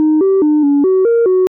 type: tone with pitch steps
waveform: sine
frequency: 309 / 386.4 / 301.4 / 284.9 / 376.5 / 465.3 / 370.9 Hz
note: D#4 / G4 / D4 / C#4 / F#4 / A#4 / F#4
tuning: -12 / -25 / +45 / +48 / +30 / -3 / +4 cents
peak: -6 dBFS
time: 0-1.47 s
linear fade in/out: 0 ms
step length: 210 ms
effects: tanh soft clip ceiling -6 dBFS